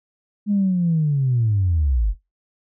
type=linear sweep; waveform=sine; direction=down; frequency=210 to 43.44 Hz; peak=-15 dBFS; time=0.46-2.15 s; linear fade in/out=50 ms; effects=noise-tail reverb RT60 0.2 s tail -20 dB re dry + tanh soft clip ceiling -11 dBFS